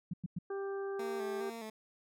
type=tone bursts; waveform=sine; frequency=174.8 Hz; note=F3; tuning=2 cents sharp; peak=-34 dBFS; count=3; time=0.11-0.388 s; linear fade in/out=5 ms; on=26 ms; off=100 ms
type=harmonic tone; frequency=393.7 Hz; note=G4; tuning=8 cents sharp; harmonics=1 / 2 / 3 / 4; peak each=-36 / -48 / -50 / -51 dBFS; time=0.5-1.5 s; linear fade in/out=5 ms
type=tone with vibrato; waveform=15% pulse; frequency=223.7 Hz; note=A3; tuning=29 cents sharp; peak=-36 dBFS; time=0.99-1.7 s; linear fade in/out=5 ms; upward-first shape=square; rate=2.4 Hz; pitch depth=45 cents each way
effects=none